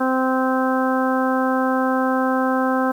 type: harmonic tone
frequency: 260 Hz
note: C4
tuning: 11 cents flat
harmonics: 1 / 2 / 3 / 4 / 5 / 6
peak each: -20 / -23 / -25 / -26 / -27 / -28 dBFS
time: 0-2.92 s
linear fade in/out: 10 ms
effects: 8-bit